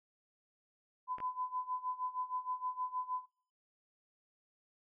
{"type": "tone with tremolo", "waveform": "sine", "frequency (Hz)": 1008, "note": "B5", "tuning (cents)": 35, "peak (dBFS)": -33, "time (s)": [1.07, 3.26], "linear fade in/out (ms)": 50, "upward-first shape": "sine", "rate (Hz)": 6.4, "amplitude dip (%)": 85}
{"type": "clicks", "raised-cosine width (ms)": 0.5, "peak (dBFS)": -32, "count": 2, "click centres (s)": [1.184, 1.203]}
{"effects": ["noise-tail reverb RT60 0.5 s tail -24 dB re dry"]}